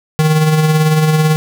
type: tone with tremolo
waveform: square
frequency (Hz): 155.56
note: D#3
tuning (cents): 0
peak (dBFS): -8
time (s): 0.19-1.36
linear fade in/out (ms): 0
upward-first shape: sine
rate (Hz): 18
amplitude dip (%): 40
effects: none